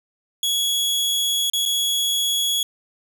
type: tone with dropouts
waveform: sawtooth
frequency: 3351 Hz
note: G#7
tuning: 15 cents sharp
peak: -16 dBFS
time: 0.43-2.63 s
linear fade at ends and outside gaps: 2 ms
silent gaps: 1.5-1.534 / 1.654-1.659 s
effects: none